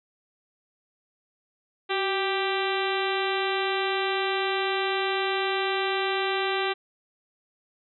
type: harmonic tone with a mistuned harmonic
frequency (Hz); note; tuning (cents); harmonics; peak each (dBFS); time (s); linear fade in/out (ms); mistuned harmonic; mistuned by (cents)
392; G4; 0; 1 / 2 / 3 / 4 / 5 / 6 / 7 / 8 / 9 / 10; -28 / -31 / -33 / -34 / -35 / -36 / -36 / -37 / -38 / -38; 1.89-6.74; 20; 1; -52
effects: none